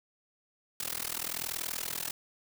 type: noise with amplitude modulation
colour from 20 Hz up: white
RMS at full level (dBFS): -32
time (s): 0.8-2.11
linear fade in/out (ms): 2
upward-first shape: sine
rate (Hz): 40.8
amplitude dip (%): 100
effects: none